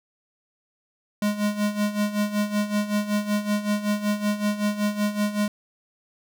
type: tone with tremolo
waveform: square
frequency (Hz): 207.7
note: G#3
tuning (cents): 0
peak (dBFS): -20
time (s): 1.22-5.48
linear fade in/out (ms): 2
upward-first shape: sine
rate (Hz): 5.3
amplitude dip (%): 75
effects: none